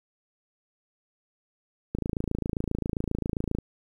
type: click train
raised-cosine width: 3 ms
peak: -15 dBFS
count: 46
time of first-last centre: 1.95-3.586 s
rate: 27.5 Hz
effects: 9-bit